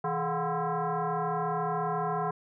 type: tone with frequency modulation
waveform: sine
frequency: 163.6 Hz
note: E3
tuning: 13 cents flat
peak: -27 dBFS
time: 0.04-2.31 s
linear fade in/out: 5 ms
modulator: 293 Hz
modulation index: 3.7
effects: none